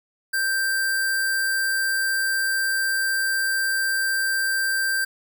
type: tone with sample-and-hold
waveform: sine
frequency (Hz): 1571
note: G6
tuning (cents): +3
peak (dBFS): -20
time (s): 0.33-5.05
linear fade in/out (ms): 10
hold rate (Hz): 6300
effects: none